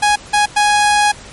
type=tone bursts at uneven times; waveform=sawtooth; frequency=830.6 Hz; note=G#5; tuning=in tune; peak=-6 dBFS; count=3; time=0.02-0.16 / 0.33-0.46 / 0.56-1.12 s; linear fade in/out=10 ms; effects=pink hiss -36 dBFS RMS until 1.32 s + MP3 48 kbps